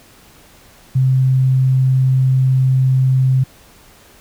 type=tone; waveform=sine; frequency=130.81 Hz; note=C3; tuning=in tune; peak=-10 dBFS; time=0.95-3.44 s; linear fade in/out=10 ms; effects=pink hiss -46 dBFS RMS until 4.2 s